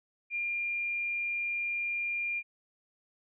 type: tone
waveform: sine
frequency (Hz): 2400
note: D7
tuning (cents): +37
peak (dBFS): -30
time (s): 0.3-2.43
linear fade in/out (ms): 50
effects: none